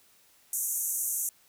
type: band-pass noise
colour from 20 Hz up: white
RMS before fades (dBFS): -31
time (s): 0.53-1.29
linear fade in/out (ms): 2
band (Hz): 6100 to 14000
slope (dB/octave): 96
effects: white hiss -62 dBFS RMS until 1.48 s